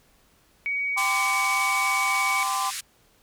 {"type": "tone", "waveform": "sine", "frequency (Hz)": 2256, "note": "C#7", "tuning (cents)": 30, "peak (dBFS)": -24, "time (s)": [0.66, 2.43], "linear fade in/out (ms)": 0}
{"type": "chord", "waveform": "sine", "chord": "G suspended fourth", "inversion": "none", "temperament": "equal with one note detuned", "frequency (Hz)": [784, 1028.5, 1174.7], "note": ["G5", "C6", "D6"], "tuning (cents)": [0, -30, 0], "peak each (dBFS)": [-30, -27, -29], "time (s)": [0.96, 2.71], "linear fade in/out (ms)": 20}
{"type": "band-pass noise", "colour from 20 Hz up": "white", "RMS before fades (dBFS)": -33, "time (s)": [0.97, 2.81], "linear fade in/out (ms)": 10, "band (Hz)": [1600, 10000], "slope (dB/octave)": 24}
{"effects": ["pink hiss -61 dBFS RMS until 3.22 s"]}